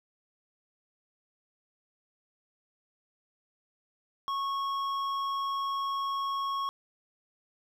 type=tone with hard clipping; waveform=sine; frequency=1100 Hz; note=C#6; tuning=14 cents flat; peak=-31 dBFS; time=4.28-6.69 s; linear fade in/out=0 ms; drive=8 dB; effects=none